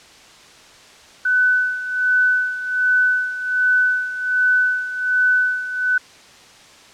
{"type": "tone with tremolo", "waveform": "sine", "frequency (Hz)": 1500, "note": "F#6", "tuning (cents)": 23, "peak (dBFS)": -12, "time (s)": [1.25, 5.98], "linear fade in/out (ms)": 5, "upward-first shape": "sine", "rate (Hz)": 1.3, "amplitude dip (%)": 75, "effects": ["white hiss -45 dBFS RMS until 6.93 s", "low-pass 6000 Hz 12 dB/octave"]}